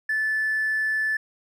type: tone with hard clipping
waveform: sine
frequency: 1746 Hz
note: A6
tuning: 14 cents flat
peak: -22 dBFS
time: 0.09-1.17 s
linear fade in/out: 5 ms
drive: 1 dB
effects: none